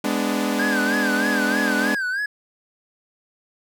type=chord; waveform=sawtooth; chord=G# diminished; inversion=none; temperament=equal with one note detuned; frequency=207.7 / 250.4 / 293.7 Hz; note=G#3 / B3 / D4; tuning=0 / +24 / 0 cents; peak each=-21 dBFS; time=0.04-1.95 s; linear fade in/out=5 ms
type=tone with vibrato; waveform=triangle; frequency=1580 Hz; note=G6; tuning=13 cents sharp; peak=-20 dBFS; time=0.59-2.26 s; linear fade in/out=5 ms; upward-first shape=sine; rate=3.2 Hz; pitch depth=120 cents each way
effects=none